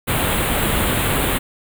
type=band-stop noise; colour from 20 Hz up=pink; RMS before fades=-19 dBFS; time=0.07-1.39 s; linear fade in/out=20 ms; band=3800 to 8100 Hz; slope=48 dB/octave; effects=none